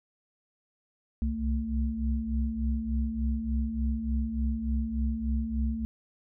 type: tone cluster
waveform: sine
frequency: 63.6 / 67 / 224.1 Hz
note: C2 / C2 / A3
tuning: -48 / +42 / +32 cents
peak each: -31 dBFS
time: 1.22-5.85 s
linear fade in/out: 0 ms
effects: none